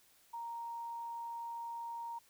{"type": "tone", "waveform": "sine", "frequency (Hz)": 932.3, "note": "A#5", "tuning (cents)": 0, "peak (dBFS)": -40, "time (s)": [0.33, 2.19], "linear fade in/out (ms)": 10, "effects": ["white hiss -67 dBFS RMS until 2.29 s"]}